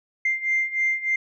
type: beating tone pair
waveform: sine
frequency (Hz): 2093 / 2096.3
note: C7 / C7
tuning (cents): 0 / +3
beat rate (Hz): 3.3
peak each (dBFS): -25 / -22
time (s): 0.25-1.16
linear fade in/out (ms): 5
effects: tanh soft clip ceiling -14 dBFS